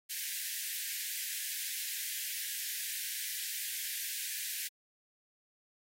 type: high-pass noise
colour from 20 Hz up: white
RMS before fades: -38 dBFS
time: 0.09-4.69 s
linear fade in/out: 20 ms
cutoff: 1600 Hz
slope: 96 dB/octave
effects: AAC 48 kbps